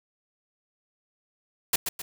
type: noise with echo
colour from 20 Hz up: white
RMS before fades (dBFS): -22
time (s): 1.73-1.76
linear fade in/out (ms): 5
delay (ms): 130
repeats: 2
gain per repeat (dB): -7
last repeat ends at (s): 2.02
effects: none